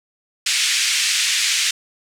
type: band-pass noise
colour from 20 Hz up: pink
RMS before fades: -19 dBFS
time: 0.46-1.71 s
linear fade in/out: 5 ms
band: 2100 to 8400 Hz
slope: 24 dB/octave
effects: none